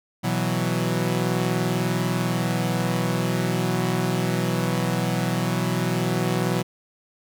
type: chord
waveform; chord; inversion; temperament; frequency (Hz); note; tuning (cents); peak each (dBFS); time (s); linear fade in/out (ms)
sawtooth; B suspended fourth; none; equal; 123.47 / 164.81 / 185; B2 / E3 / F#3; 0 / 0 / 0; -22; 0.23-6.63; 20
effects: none